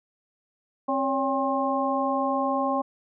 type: harmonic tone with a mistuned harmonic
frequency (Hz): 266.8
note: C4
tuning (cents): +34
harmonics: 1 / 2 / 3 / 4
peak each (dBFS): -28 / -28 / -28 / -28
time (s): 0.88-2.82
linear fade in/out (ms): 10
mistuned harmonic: 2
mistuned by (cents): +89
effects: none